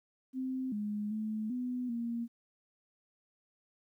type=tone with pitch steps; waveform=sine; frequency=259.9 / 208.6 / 216.4 / 249.1 / 234.2 Hz; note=C4 / G#3 / A3 / B3 / A#3; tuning=-11 / +8 / -29 / +15 / +8 cents; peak=-33 dBFS; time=0.33-2.28 s; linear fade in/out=50 ms; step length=390 ms; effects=12-bit